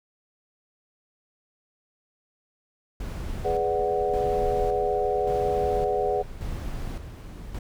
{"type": "noise with tremolo", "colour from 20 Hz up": "brown", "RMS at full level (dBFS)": -32, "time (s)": [3, 7.59], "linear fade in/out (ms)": 5, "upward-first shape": "square", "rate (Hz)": 0.88, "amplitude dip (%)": 55}
{"type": "chord", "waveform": "sine", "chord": "G# half-diminished seventh", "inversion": "none", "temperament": "equal", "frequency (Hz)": [415.3, 493.9, 587.3, 740], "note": ["G#4", "B4", "D5", "F#5"], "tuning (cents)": [0, 0, 0, 0], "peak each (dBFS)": [-26, -28, -31, -27], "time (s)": [3.44, 6.23], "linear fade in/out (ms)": 20}
{"effects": []}